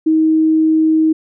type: tone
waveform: sine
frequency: 316.4 Hz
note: D#4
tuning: 29 cents sharp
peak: -9 dBFS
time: 0.06-1.13 s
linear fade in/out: 10 ms
effects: none